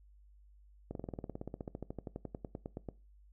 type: slowing click train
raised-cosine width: 2 ms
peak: -27 dBFS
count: 28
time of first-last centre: 0.91-2.888 s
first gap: 42 ms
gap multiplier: 1.04
effects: noise-tail reverb RT60 0.3 s tail -20 dB re dry + added 50 Hz sine -58 dBFS peak until 3.32 s